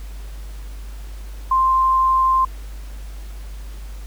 sine tone, 1048 Hz, C6, 2 cents sharp, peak -13 dBFS, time 1.51-2.45 s, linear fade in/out 5 ms, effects added 50 Hz sine -30 dBFS peak until 4.06 s + pink hiss -46 dBFS RMS until 4.06 s

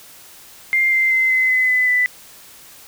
sine tone with pitch steps, 2104 / 2085 / 2065 / 2046 / 2028 / 2009 / 1990.5 Hz, C7 / C7 / C7 / C7 / B6 / B6 / B6, +9 / -7 / -23 / -39 / +45 / +29 / +13 cents, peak -13 dBFS, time 0.73-2.06 s, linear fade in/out 0 ms, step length 190 ms, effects white hiss -43 dBFS RMS until 2.87 s

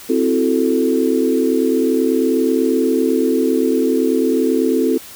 sine chord, F# half-diminished seventh, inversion second, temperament equal, 261.6 / 329.6 / 370 / 440 Hz, C4 / E4 / F#4 / A4, 0 / 0 / 0 / 0 cents, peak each -17 / -19 / -21 / -18 dBFS, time 0.09-4.98 s, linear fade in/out 10 ms, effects white hiss -37 dBFS RMS until 5.15 s

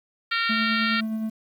harmonic tone, 459.6 Hz, A#4, 25 cents flat, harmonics 3 / 4 / 5 / 6 / 7 / 8 / 9 / 10, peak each -26 / -28 / -30 / -32 / -33 / -34 / -35 / -36 dBFS, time 0.31-1.01 s, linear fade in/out 10 ms
triangle tone with tremolo, 220 Hz, A3, in tune, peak -22 dBFS, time 0.49-1.3 s, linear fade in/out 10 ms, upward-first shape sine, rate 9.6 Hz, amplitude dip 30%
effects 9-bit

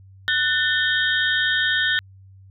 sine tone cluster, 1489 / 1792 / 3115 / 3321 / 3698 Hz, F#6 / A6 / G7 / G#7 / A#7, +11 / +31 / -12 / -1 / -15 cents, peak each -23 / -21 / -29 / -29 / -26 dBFS, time 0.28-1.99 s, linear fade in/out 0 ms, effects added 96 Hz sine -44 dBFS peak until 2.5 s

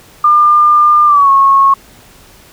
sine tone with pitch glide, 1201 to 1095 Hz, D6 to C#6, +38 to -22 cents, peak -4 dBFS, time 0.24-1.74 s, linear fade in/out 5 ms, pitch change -160 cents, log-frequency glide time 1.06-1.3 s, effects pink hiss -41 dBFS RMS until 2.52 s

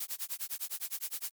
blue noise with tremolo, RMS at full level -35 dBFS, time 0-1.31 s, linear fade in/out 5 ms, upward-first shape sine, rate 9.8 Hz, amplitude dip 100%, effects MP3 96 kbps

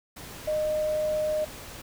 sine tone in noise, 614 Hz, D#5, 23 cents flat, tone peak -24 dBFS, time 0.47-1.45 s, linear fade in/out 10 ms, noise pink, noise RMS -42 dBFS, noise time 0.16-1.82 s, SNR +15 dB, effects none

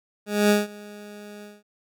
20% pulse tone with ADSR envelope, 207.3 Hz, G#3, 3 cents flat, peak -10 dBFS, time 0.26-1.63 s, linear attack 240 ms, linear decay 170 ms, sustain -24 dB, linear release 200 ms, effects none

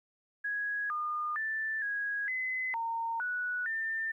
sine tone with pitch steps, 1663 / 1216 / 1765 / 1653 / 2031 / 917 / 1473 / 1794 Hz, G#6 / D#6 / A6 / G#6 / B6 / A#5 / F#6 / A6, +2 / -40 / +5 / -9 / +48 / -29 / -8 / +33 cents, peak -31 dBFS, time 0.44-4.12 s, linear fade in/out 10 ms, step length 460 ms, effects 12-bit

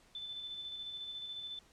sine tone with tremolo, 3520 Hz, A7, in tune, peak -40 dBFS, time 0.15-1.59 s, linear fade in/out 2 ms, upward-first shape square, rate 14 Hz, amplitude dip 30%, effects pink hiss -65 dBFS RMS until 1.72 s + low-pass 9000 Hz 12 dB/octave

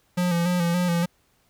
square tone with vibrato, 174.61 Hz, F3, in tune, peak -21 dBFS, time 0.17-1.06 s, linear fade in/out 10 ms, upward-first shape square, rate 3.5 Hz, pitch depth 39 cents each way, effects pink hiss -65 dBFS RMS until 1.49 s

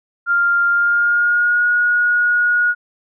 sine tone with pitch glide, 1396.9 to 1447 Hz, F6 to F#6, 0 to -39 cents, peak -12 dBFS, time 0.26-2.75 s, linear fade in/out 50 ms, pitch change +61 cents, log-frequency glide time 0.69-1.66 s, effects none

